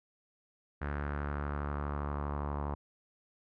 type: tone with low-pass filter sweep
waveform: sawtooth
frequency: 72.4 Hz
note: D2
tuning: 24 cents flat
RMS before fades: -36 dBFS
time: 0.81-2.75 s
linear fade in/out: 10 ms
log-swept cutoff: 1600 to 1000 Hz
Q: 3.3
effects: none